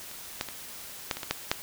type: clicks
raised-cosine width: 0.2 ms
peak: -25 / -11 / -20 / -9 / -18 / -16 / -8 / -6 dBFS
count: 8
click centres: 0.114 / 0.411 / 0.487 / 1.112 / 1.17 / 1.232 / 1.31 / 1.515 s
effects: white hiss -43 dBFS RMS until 1.62 s